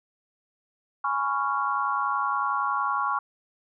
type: chord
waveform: sine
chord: C# dominant seventh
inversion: second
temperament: just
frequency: 831.5 / 997.9 / 1108.7 / 1385.9 Hz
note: G#5 / B5 / C#6 / E#6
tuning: +2 / +18 / 0 / -14 cents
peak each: -31 / -32 / -26 / -30 dBFS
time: 1.04-3.19 s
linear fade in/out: 5 ms
effects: none